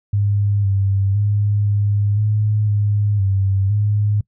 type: tone with pitch steps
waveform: sine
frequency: 101.8 / 98.2 / 103.1 / 102.5 / 106 / 103.4 / 97.3 / 104.1 Hz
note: G#2 / G2 / G#2 / G#2 / G#2 / G#2 / G2 / G#2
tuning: -34 / +4 / -12 / -22 / +36 / -7 / -12 / +5 cents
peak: -14 dBFS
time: 0.13-4.21 s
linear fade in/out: 5 ms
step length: 510 ms
effects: noise-tail reverb RT60 0.1 s tail -23 dB re dry